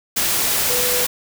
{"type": "tone in noise", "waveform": "sine", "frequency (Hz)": 493.9, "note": "B4", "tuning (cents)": 0, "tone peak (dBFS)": -24, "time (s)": [0.69, 1.05], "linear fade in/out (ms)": 10, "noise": "white", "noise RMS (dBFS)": -19, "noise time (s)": [0.16, 1.07], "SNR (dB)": -8, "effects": []}